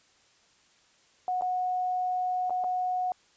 sine tone with dropouts, 732 Hz, F#5, 19 cents flat, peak -26 dBFS, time 1.28-3.12 s, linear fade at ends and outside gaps 1 ms, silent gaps 1.411-1.421 / 2.497-2.505 / 2.639-2.643 s, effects white hiss -63 dBFS RMS until 3.36 s + resampled to 16000 Hz

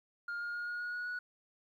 sine tone with pitch steps, 1411 / 1420 / 1429 / 1438.2 / 1447.3 / 1456.5 / 1465.8 Hz, F6 / F6 / F6 / F#6 / F#6 / F#6 / F#6, +17 / +28 / +39 / -50 / -39 / -28 / -17 cents, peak -34 dBFS, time 0.28-1.19 s, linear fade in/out 5 ms, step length 130 ms, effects tanh soft clip ceiling -35 dBFS + 12-bit

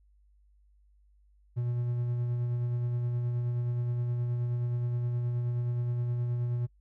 triangle tone with tremolo, 120.9 Hz, B2, 36 cents flat, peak -25 dBFS, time 1.56-6.67 s, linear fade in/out 20 ms, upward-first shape sine, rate 9.5 Hz, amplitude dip 25%, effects noise-tail reverb RT60 0.1 s tail -24 dB re dry + added 50 Hz sine -60 dBFS peak until 6.8 s

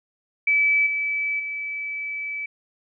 sine tone with level steps, 2302 Hz, D7, 35 cents flat, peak -16 / -22 / -27 dBFS, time 0.47-2.46 s, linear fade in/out 5 ms, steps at 0.86 / 1.39 s, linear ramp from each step 10 ms, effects none

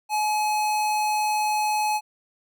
square tone, 849 Hz, G#5, 38 cents sharp, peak -22 dBFS, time 0.09-2.01 s, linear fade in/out 50 ms, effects none

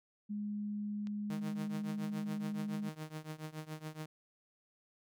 sine tone, 207.5 Hz, G#3, 1 cent flat, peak -36 dBFS, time 0.29-2.9 s, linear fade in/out 20 ms
click, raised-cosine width 0.2 ms, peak -36 dBFS, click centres 1.071 s
sawtooth tone with tremolo, 155.56 Hz, D#3, in tune, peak -35 dBFS, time 1.3-4.06 s, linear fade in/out 2 ms, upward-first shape triangle, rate 7.1 Hz, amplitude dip 95%
effects none

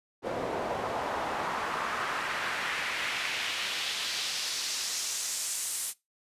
pink noise with band-pass filter sweep, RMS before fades -33 dBFS, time 0.22-5.94 s, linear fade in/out 50 ms, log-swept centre 520 to 9700 Hz, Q 1.5, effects noise-tail reverb RT60 0.2 s tail -20 dB re dry + resampled to 32000 Hz

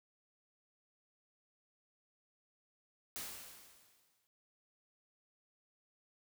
white noise with exponential decay, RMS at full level -42 dBFS, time 3.16-4.27 s, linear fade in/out 0 ms, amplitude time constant 240 ms, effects none

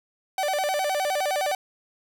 45% pulse tone with vibrato, 670 Hz, E5, 28 cents sharp, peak -23 dBFS, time 0.38-1.55 s, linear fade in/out 2 ms, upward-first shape square, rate 9.7 Hz, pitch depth 220 cents each way, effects none

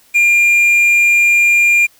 triangle tone with quantisation, 2400 Hz, D7, 37 cents sharp, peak -6 dBFS, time 0.14-1.87 s, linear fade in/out 20 ms, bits 6, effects white hiss -50 dBFS RMS until 1.99 s

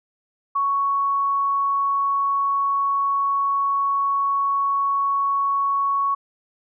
sine tone, 1112 Hz, C#6, 5 cents sharp, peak -18 dBFS, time 0.55-6.15 s, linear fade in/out 10 ms, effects none

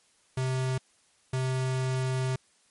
square tone pair in turn, 130 / 130 Hz, C3 / C3, -11 / -11 cents, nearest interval unison, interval 0 cents, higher neither, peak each -27 dBFS, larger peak neither, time 0.37-0.78 / 1.33-2.36 s, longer second, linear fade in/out 5 ms, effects white hiss -65 dBFS RMS until 2.7 s + MP3 48 kbps

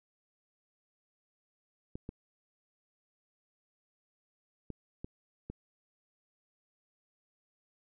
clicks, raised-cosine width 3 ms, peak -27 dBFS, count 5, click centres 1.955 / 2.091 / 4.703 / 5.045 / 5.5 s, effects none

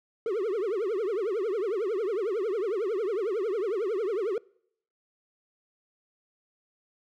triangle tone with vibrato, 413.5 Hz, G#4, 8 cents flat, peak -24 dBFS, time 0.26-4.38 s, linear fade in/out 2 ms, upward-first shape triangle, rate 11 Hz, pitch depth 280 cents each way, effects noise-tail reverb RT60 0.7 s tail -26 dB re dry

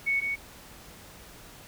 sine tone pair in turn, 2217 / 2226 Hz, C#7 / C#7, 0 / +7 cents, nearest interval unison, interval 7 cents, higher second, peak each -23 / -27 dBFS, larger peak first, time 0.06-0.21 / 0.21-0.36 s, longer neither, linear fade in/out 20 ms, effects pink hiss -49 dBFS RMS until 1.67 s

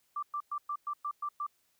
sine tone bursts, 1174.7 Hz, D6, in tune, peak -32 dBFS, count 8, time 0.16-1.466 s, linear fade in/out 5 ms, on 67 ms, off 110 ms, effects white hiss -73 dBFS RMS until 1.79 s

